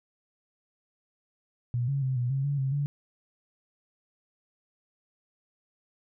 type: tone with pitch steps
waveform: sine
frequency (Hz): 121.3 / 138.9 / 131 / 122.5 / 135.7 / 142.3 / 133.9 / 143.3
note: B2 / C#3 / C3 / B2 / C#3 / C#3 / C3 / D3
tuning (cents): -31 / +4 / +2 / -14 / -36 / +46 / +40 / -42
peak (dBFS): -25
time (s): 1.74-2.86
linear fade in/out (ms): 0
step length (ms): 140
effects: none